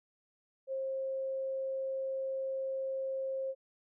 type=tone; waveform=sine; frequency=533 Hz; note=C5; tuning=32 cents sharp; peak=-33 dBFS; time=0.67-3.55 s; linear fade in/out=50 ms; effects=none